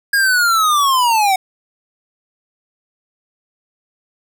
square linear sweep, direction down, 1644 to 740 Hz, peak -12 dBFS, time 0.13-1.36 s, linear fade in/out 5 ms, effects none

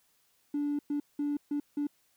triangle tone bursts at uneven times, 290.4 Hz, D4, 19 cents flat, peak -25 dBFS, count 5, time 0.54-0.79 / 0.9-1 / 1.19-1.37 / 1.51-1.6 / 1.77-1.87 s, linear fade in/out 5 ms, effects tanh soft clip ceiling -25 dBFS + white hiss -70 dBFS RMS until 2.16 s

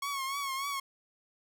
sawtooth tone with vibrato, 1100 Hz, C#6, 14 cents flat, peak -29 dBFS, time 0.02-0.8 s, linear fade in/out 5 ms, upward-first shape triangle, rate 3.4 Hz, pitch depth 72 cents each way, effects none

